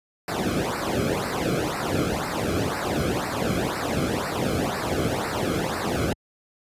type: noise with flanger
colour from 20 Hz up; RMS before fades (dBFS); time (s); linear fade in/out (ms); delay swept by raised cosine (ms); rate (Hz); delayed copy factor
brown; -25; 0.28-6.13; 2; 0.3 to 1.11; 2; -0.9
effects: high-pass 80 Hz 12 dB/octave + resampled to 32000 Hz